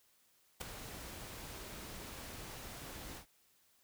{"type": "noise with ADSR envelope", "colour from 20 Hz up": "pink", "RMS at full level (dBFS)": -37, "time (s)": [0.6, 3.26], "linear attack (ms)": 14, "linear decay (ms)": 5, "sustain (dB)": -11, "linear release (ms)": 100, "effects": ["white hiss -71 dBFS RMS until 3.83 s"]}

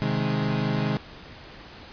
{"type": "chord", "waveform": "35% pulse", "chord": "Ab major", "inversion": "first", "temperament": "equal", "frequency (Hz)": [130.81, 155.56, 207.7], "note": ["C3", "Eb3", "Ab3"], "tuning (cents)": [0, 0, 0], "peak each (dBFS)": -26, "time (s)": [0.02, 0.97], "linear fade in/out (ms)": 0, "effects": ["pink hiss -44 dBFS RMS until 1.92 s", "resampled to 11025 Hz"]}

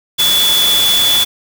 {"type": "tone in noise", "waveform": "sine", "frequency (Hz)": 3440, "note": "A7", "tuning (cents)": -40, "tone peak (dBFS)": -10, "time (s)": [0.18, 1.25], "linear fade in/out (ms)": 20, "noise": "white", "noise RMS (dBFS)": -17, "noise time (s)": [0.18, 1.25], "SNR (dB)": 4, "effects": []}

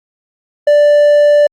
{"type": "tone", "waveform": "triangle", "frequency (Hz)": 587.3, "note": "D5", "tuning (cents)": 0, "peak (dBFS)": -3, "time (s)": [0.67, 1.47], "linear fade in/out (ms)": 5, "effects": ["Opus 32 kbps"]}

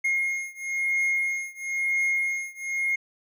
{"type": "beating tone pair", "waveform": "triangle", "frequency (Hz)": [2144, 2145], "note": ["C7", "C7"], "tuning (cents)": [42, 42], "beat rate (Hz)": 1, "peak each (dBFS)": [-25, -26], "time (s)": [0.04, 2.96], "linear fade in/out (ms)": 10, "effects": []}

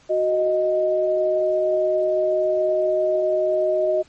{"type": "tone pair together", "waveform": "sine", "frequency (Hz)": [370, 622.3], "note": ["F#4", "D#5"], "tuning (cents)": [0, 0], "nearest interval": "major sixth", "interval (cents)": 900, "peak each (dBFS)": [-23, -18], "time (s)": [0.09, 4.03], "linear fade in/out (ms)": 20, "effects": ["pink hiss -54 dBFS RMS until 4.08 s", "MP3 32 kbps"]}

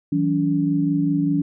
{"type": "tone cluster", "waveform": "sine", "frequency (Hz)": [164.2, 189.3, 285.6], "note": ["E3", "F#3", "D4"], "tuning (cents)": [-6, 40, -48], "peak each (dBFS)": [-22, -27, -19], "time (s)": [0.12, 1.42], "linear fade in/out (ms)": 5, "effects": []}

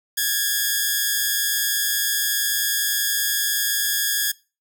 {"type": "tone pair together", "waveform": "5% pulse", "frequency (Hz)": [1641, 1751.2], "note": ["G#6", "A6"], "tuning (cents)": [-21, -9], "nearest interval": "minor second", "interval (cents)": 112, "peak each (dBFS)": [-10, -14], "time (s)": [0.17, 4.32], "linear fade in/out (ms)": 10, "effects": ["noise-tail reverb RT60 0.3 s tail -22 dB re dry"]}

